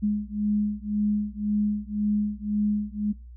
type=beating tone pair; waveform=sine; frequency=207.7 / 209.6 Hz; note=G#3 / G#3; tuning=0 / +16 cents; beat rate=1.9 Hz; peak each=-26 dBFS; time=0.02-3.13 s; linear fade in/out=20 ms; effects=noise-tail reverb RT60 0.3 s tail -24 dB re dry + added 60 Hz sine -41 dBFS peak until 3.36 s